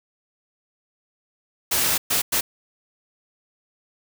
white noise bursts at uneven times, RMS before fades -21 dBFS, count 3, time 1.71-1.98 / 2.1-2.22 / 2.32-2.41 s, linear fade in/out 10 ms, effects none

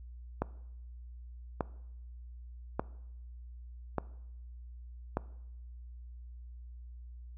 click train, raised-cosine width 1 ms, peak -16 dBFS, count 5, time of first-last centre 0.42-5.171 s, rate 0.842 Hz, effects noise-tail reverb RT60 0.8 s tail -20 dB re dry + added 60 Hz sine -45 dBFS peak until 7.37 s

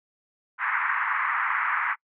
pink band-pass noise, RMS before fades -26 dBFS, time 0.58-1.96 s, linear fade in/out 50 ms, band 990 to 2100 Hz, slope 48 dB/octave, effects noise-tail reverb RT60 0.1 s tail -26 dB re dry

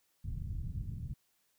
white low-pass noise, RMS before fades -39 dBFS, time 0.24-1.14 s, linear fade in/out 10 ms, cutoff 130 Hz, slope 24 dB/octave, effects white hiss -75 dBFS RMS until 1.58 s

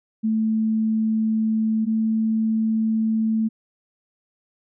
sine tone pair in turn, 220 / 221.1 Hz, A3 / A3, 0 / +9 cents, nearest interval unison, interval 9 cents, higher second, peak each -18 dBFS, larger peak neither, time 0.23-1.86 / 1.86-3.49 s, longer neither, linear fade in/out 20 ms, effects none

